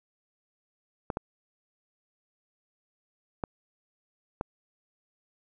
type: clicks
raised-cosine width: 1 ms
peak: -16 dBFS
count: 4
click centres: 1.102 / 1.171 / 3.438 / 4.411 s
effects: none